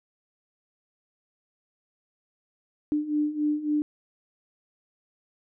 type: beating tone pair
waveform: sine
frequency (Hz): 296.5 / 300.1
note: D4 / D4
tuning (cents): +17 / +38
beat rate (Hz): 3.6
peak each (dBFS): -29 / -25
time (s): 2.92-3.82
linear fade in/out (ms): 0
effects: none